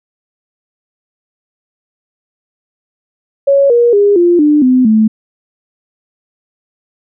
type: tone with pitch steps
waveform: sine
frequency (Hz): 556 / 475.7 / 407 / 348.2 / 298 / 254.9 / 218.1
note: C#5 / A#4 / G#4 / F4 / D4 / C4 / A3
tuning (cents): +5 / +35 / -35 / -5 / +25 / -45 / -15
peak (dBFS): -5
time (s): 3.47-5.08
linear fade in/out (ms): 10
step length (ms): 230
effects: none